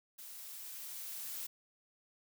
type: noise with level ramp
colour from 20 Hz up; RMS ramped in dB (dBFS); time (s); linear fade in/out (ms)
blue; -50 to -42; 0.18-1.47; 10
effects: none